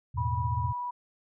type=chord; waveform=sine; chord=E suspended fourth; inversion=none; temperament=equal with one note detuned; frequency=82.41 / 107.8 / 123.47 Hz; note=E2 / A2 / B2; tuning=0 / -35 / 0 cents; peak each=-32 dBFS; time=0.14-0.73 s; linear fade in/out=20 ms
type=tone with vibrato; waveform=sine; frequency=978 Hz; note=B5; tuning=17 cents flat; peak=-31 dBFS; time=0.17-0.91 s; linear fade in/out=10 ms; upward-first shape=sine; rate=19 Hz; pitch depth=8 cents each way
effects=none